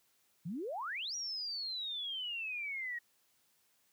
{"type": "exponential two-way sweep", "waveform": "sine", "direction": "up then down", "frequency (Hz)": [150.1, 5810, 1873], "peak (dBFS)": -37, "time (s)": [0.45, 2.99], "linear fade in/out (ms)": 10, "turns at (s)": 1.15, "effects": ["white hiss -73 dBFS RMS until 3.92 s", "high-pass 80 Hz 12 dB/octave"]}